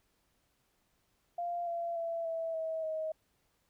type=tone with pitch steps; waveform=sine; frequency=695 / 681.9 / 669 / 656.4 / 644 / 631.8 Hz; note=F5 / F5 / E5 / E5 / E5 / D#5; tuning=-9 / -42 / +25 / -8 / -41 / +26 cents; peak=-33 dBFS; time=1.38-3.12 s; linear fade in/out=5 ms; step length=290 ms; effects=pink hiss -75 dBFS RMS until 3.69 s